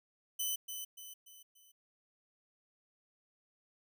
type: tone with echo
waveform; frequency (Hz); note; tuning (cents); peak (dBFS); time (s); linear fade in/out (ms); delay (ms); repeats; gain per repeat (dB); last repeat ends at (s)
5% pulse; 3017; F#7; +33; -25; 0.39-0.56; 10; 290; 4; -7; 1.72
effects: none